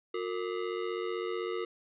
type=ring-modulated tone; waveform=square; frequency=409.3 Hz; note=G#4; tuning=25 cents flat; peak=-30 dBFS; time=0.14-1.65 s; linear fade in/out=5 ms; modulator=47.9 Hz; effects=resampled to 8000 Hz + 11-bit